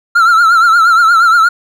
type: tone with vibrato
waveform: triangle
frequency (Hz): 1361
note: F6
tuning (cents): -45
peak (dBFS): -3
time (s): 0.15-1.49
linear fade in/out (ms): 10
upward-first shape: triangle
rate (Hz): 8.5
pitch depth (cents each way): 98
effects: none